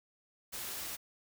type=noise; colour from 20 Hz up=white; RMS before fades=-41 dBFS; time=0.52-0.97 s; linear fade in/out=20 ms; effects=none

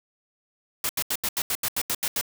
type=noise bursts; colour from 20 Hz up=white; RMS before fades=-26 dBFS; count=11; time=0.84-2.212 s; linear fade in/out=2 ms; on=52 ms; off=80 ms; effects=none

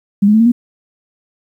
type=tone with pitch steps; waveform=sine; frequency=200.9 / 210.2 / 219.8 / 230 / 240.6 Hz; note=G3 / G#3 / A3 / A#3 / B3; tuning=+43 / +21 / -2 / -23 / -45 cents; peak=-6 dBFS; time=0.22-0.52 s; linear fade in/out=10 ms; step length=60 ms; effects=8-bit

